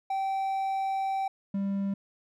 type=tone pair in turn; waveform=triangle; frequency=775 / 197.48 Hz; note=G5 / G3; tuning=-20 / +13 cents; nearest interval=2 octaves; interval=2367 cents; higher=first; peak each=-25 dBFS; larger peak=neither; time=0.1-1.28 / 1.54-1.94 s; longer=first; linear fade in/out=5 ms; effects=none